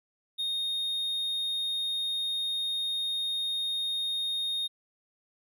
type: tone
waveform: triangle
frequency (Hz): 3700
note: A#7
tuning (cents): -14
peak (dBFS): -27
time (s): 0.38-4.68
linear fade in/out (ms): 20
effects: none